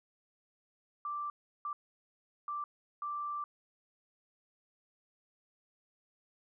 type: tone bursts at uneven times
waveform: sine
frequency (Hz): 1174.7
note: D6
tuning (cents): 0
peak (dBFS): -35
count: 4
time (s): 1.05-1.3 / 1.65-1.73 / 2.48-2.64 / 3.02-3.44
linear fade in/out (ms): 2
effects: none